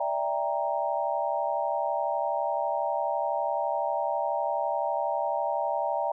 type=chord; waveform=sine; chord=E half-diminished seventh; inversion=third; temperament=equal with one note detuned; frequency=587.3 / 659.3 / 793.1 / 932.3 Hz; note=D5 / E5 / G5 / Bb5; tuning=0 / 0 / +20 / 0 cents; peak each=-31 dBFS; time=0-6.12 s; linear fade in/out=5 ms; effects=none